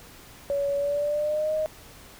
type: tone with pitch glide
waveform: sine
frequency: 564 to 622.2 Hz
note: C#5 to D#5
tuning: +30 to 0 cents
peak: -23 dBFS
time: 0.5-1.66 s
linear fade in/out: 0 ms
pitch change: +170 cents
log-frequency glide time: 0.75-1.54 s
effects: pink hiss -48 dBFS RMS until 2.19 s